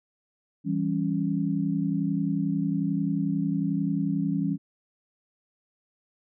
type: chord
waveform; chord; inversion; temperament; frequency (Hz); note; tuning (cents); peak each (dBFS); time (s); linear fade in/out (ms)
sine; C# diminished; first; equal; 164.81 / 196 / 277.2; E3 / G3 / C#4; 0 / 0 / 0; -28; 0.64-4.58; 50
effects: none